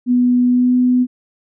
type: tone with pitch glide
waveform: sine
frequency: 246.8 to 249.8 Hz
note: B3 to B3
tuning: -1 to +20 cents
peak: -10 dBFS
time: 0.06-1.07 s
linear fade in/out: 50 ms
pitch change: +21 cents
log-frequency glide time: 0.46-0.75 s
effects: none